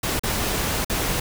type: noise with dropouts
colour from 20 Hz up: pink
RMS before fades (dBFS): -24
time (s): 0.03-1.2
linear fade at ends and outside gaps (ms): 5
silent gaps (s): 0.195-0.234 / 0.847-0.897
effects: none